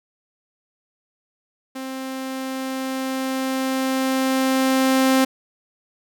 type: tone with level ramp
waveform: sawtooth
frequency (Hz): 263.5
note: C4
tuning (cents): +12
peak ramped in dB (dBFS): -25 to -10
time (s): 1.75-5.25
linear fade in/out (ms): 10
effects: none